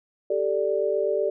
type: chord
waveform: sine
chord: G suspended second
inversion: none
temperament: equal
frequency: 392 / 440 / 587.3 Hz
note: G4 / A4 / D5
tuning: 0 / 0 / 0 cents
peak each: -26 / -26 / -25 dBFS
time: 0.3-1.3 s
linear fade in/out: 5 ms
effects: none

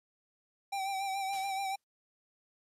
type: tone with vibrato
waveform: square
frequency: 779 Hz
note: G5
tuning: 11 cents flat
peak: -33 dBFS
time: 0.72-1.76 s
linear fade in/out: 10 ms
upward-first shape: sine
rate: 7 Hz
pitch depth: 39 cents each way
type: noise with exponential decay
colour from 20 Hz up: white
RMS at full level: -46 dBFS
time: 1.33-1.84 s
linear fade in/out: 2 ms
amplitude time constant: 110 ms
effects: low-pass 12000 Hz 12 dB/octave + MP3 64 kbps

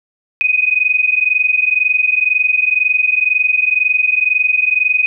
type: tone pair together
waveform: sine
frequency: 2489 / 2511 Hz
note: D#7 / D#7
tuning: 0 / +15 cents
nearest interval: unison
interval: 15 cents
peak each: -14 dBFS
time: 0.41-5.06 s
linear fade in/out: 0 ms
effects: none

